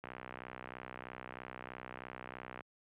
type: click train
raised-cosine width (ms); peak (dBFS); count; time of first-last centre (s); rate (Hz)
0.5; -29; 163; 0.04-2.607; 63.1
effects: high-pass 100 Hz 12 dB/octave + resampled to 8000 Hz